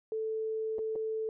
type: tone with dropouts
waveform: sine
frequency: 440 Hz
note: A4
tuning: in tune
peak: -31 dBFS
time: 0.12-1.29 s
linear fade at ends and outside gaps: 1 ms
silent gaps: 0.784-0.79 / 0.955-0.959 s
effects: none